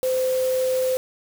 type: tone in noise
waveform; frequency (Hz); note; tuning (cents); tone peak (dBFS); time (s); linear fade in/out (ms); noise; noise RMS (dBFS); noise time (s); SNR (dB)
sine; 515; C5; -28; -19; 0.03-0.97; 0; white; -35; 0.03-0.97; +13
effects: none